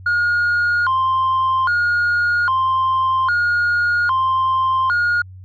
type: tone with vibrato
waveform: sine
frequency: 1225 Hz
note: D#6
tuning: 27 cents flat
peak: -12 dBFS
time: 0.06-5.22 s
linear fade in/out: 5 ms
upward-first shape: square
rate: 0.62 Hz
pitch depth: 270 cents each way
effects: tanh soft clip ceiling -13 dBFS + added 93 Hz sine -35 dBFS peak until 5.44 s